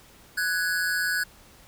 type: tone pair together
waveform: square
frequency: 1485.5 / 1661.2 Hz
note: F#6 / G#6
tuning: +6 / 0 cents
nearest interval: major second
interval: 194 cents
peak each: -27 / -28 dBFS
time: 0.37-1.24 s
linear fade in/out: 10 ms
effects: pink hiss -53 dBFS RMS until 1.67 s